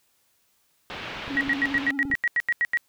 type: low-pass noise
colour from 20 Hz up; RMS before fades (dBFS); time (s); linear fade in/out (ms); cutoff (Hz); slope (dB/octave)
white; -36; 0.9-1.91; 0; 3300; 24
type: clicks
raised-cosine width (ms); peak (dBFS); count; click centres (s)
3; -25; 7; 1.279 / 1.353 / 1.48 / 1.753 / 2.053 / 2.101 / 2.139
type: tone with vibrato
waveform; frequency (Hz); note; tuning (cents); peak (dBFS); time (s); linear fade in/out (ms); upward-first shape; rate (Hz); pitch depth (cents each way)
triangle; 277.2; C#4; 0; -27; 1.29-2.14; 20; sine; 17; 57
type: tone bursts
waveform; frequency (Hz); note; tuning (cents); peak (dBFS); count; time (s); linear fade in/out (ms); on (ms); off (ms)
sine; 1907; A#6; +39; -19; 12; 1.37-2.773; 0; 39; 85
effects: white hiss -67 dBFS RMS until 2.88 s